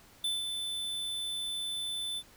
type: tone with ADSR envelope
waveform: square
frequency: 3520 Hz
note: A7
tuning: in tune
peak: -29 dBFS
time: 0.24-2.23 s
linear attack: 4 ms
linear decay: 180 ms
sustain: -5 dB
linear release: 54 ms
effects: pink hiss -58 dBFS RMS until 2.36 s